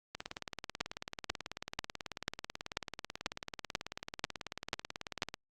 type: two click trains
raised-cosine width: 0.2 ms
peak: -14 / -22 dBFS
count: 10 / 96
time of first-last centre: 0.81-5.222 / 0.15-5.341 s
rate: 2.04 / 18.3 Hz
effects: Opus 48 kbps